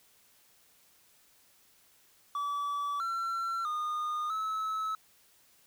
triangle tone with pitch steps, 1150 / 1354 / 1223 / 1297 Hz, D6 / E6 / D#6 / E6, -37 / +46 / -30 / -28 cents, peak -29 dBFS, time 2.35-4.95 s, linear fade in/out 2 ms, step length 650 ms, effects white hiss -64 dBFS RMS until 5.66 s

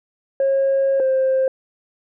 sine tone pair in turn, 543 / 526.9 Hz, C#5 / C5, -36 / +12 cents, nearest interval minor second, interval 52 cents, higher first, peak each -13 dBFS, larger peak neither, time 0.4-1 / 1-1.48 s, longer first, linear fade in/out 2 ms, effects tanh soft clip ceiling -12 dBFS

